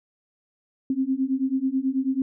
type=beating tone pair; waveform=sine; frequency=260 / 269.2 Hz; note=C4 / C4; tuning=-11 / +49 cents; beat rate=9.2 Hz; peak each=-25 / -24 dBFS; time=0.9-2.22 s; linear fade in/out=2 ms; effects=none

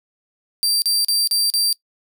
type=tone bursts; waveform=sawtooth; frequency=4699 Hz; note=D8; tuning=in tune; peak=-13 dBFS; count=5; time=0.63-1.728 s; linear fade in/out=0 ms; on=190 ms; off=37 ms; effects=noise-tail reverb RT60 0.1 s tail -22 dB re dry

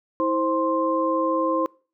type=tone cluster; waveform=sine; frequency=323.9 / 525 / 1049 Hz; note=E4 / C5 / C6; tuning=-30 / +6 / +4 cents; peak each=-24 dBFS; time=0.2-1.66 s; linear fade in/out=0 ms; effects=noise-tail reverb RT60 0.4 s tail -25 dB re dry

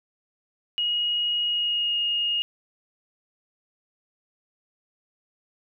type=tone with pitch glide; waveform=sine; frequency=2887 to 2855 Hz; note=F#7 to F7; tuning=-43 to +37 cents; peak=-22 dBFS; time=0.78-2.42 s; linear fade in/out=0 ms; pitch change=-20 cents; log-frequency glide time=1.45-1.99 s; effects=none

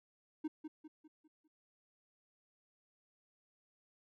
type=tone with echo; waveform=triangle; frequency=309.3 Hz; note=D#4; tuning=10 cents flat; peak=-33 dBFS; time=0.44-0.48 s; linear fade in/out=10 ms; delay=200 ms; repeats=5; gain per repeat=-7 dB; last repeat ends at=1.48 s; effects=none

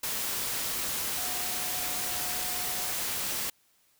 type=tone in noise; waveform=sine; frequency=727 Hz; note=F#5; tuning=31 cents flat; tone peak=-43 dBFS; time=1.17-2.91 s; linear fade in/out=5 ms; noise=white; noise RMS=-32 dBFS; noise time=0.03-3.5 s; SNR=-14 dB; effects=white hiss -67 dBFS RMS until 3.99 s

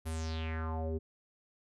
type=tone with low-pass filter sweep; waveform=square; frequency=80.3 Hz; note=E2; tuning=45 cents flat; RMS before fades=-36 dBFS; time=0.05-0.99 s; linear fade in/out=20 ms; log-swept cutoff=12000 to 350 Hz; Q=4.3; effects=none

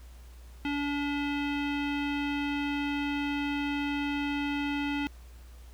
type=tone with low-pass filter; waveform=square; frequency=287 Hz; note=D4; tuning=40 cents flat; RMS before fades=-31 dBFS; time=0.65-5.07 s; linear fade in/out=0 ms; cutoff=2800 Hz; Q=3.2; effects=added 60 Hz sine -46 dBFS peak until 5.73 s + pink hiss -59 dBFS RMS until 5.73 s

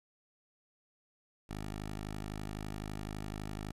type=tone; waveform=10% pulse; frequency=51.91 Hz; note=G#1; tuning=in tune; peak=-31 dBFS; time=1.49-3.72 s; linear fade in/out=10 ms; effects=resampled to 32000 Hz + 11-bit

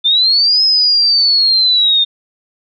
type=linear two-way sweep; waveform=sine; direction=up then down; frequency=3537 to 5150 to 3629 Hz; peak=-8 dBFS; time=0.04-2.05 s; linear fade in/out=20 ms; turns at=0.63 s; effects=none

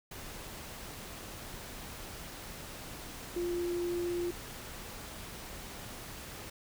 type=tone in noise; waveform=sine; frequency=349.2 Hz; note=F4; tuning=in tune; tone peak=-31 dBFS; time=3.36-4.31 s; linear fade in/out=5 ms; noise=pink; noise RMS=-45 dBFS; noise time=0.11-6.5 s; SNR=+11 dB; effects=none

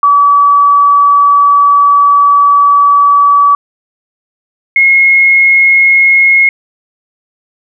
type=tone pair in turn; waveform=sine; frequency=1145 / 2161 Hz; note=D6 / C#7; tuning=-44 / -45 cents; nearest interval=major seventh; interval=1099 cents; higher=second; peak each=-3 dBFS; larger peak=neither; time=0.03-3.55 / 4.76-6.49 s; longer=first; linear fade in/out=2 ms; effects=none

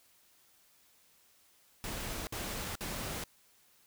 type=noise bursts; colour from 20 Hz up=pink; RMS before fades=-39 dBFS; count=3; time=1.84-3.238 s; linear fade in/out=0 ms; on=430 ms; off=54 ms; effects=white hiss -66 dBFS RMS until 3.86 s

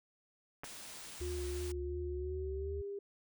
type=clicks; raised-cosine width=0.5 ms; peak=-29 dBFS; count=2; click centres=0.635 / 0.642 s
type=band-stop noise; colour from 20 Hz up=white; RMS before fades=-49 dBFS; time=0.64-1.72 s; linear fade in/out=5 ms; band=11000 to 16000 Hz; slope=96 dB/octave
type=tone with vibrato; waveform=sine; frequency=73.6 Hz; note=D2; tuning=4 cents sharp; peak=-39 dBFS; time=1.2-2.82 s; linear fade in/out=10 ms; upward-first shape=triangle; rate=2.8 Hz; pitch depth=96 cents each way
type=tone with pitch glide; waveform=sine; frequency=357.3 to 401.1 Hz; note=F4 to G4; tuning=+40 to +40 cents; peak=-39 dBFS; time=1.21-2.99 s; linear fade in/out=5 ms; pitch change=+200 cents; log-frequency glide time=2.07-2.81 s
effects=none

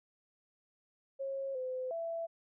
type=tone with pitch steps; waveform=sine; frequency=543 / 512 / 666 Hz; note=C#5 / C5 / E5; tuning=-36 / -38 / +18 cents; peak=-35 dBFS; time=1.19-2.27 s; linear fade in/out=20 ms; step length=360 ms; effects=none

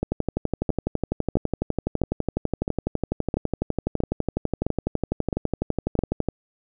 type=two click trains; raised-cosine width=2 ms; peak=-9 / -10 dBFS; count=75 / 10; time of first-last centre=0.12-6.287 / 0.03-5.99 s; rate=12 / 1.51 Hz; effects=none

